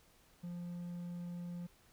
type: tone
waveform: triangle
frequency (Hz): 174.61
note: F3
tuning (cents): 0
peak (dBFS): -39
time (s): 0.43-1.67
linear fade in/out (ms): 10
effects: pink hiss -67 dBFS RMS until 1.92 s